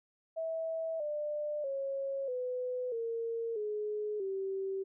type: tone with pitch steps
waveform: sine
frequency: 650 / 596.1 / 546.6 / 501.2 / 459.6 / 421.5 / 386.5 Hz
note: E5 / D5 / C#5 / B4 / A#4 / G#4 / G4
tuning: -24 / +26 / -24 / +25 / -25 / +26 / -24 cents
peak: -33 dBFS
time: 0.36-4.84 s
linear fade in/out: 20 ms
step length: 640 ms
effects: none